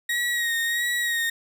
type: tone with vibrato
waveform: 35% pulse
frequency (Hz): 1887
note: A#6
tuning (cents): +21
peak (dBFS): -21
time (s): 0.09-1.3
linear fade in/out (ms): 5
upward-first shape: sine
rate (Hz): 1.5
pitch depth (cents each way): 38
effects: none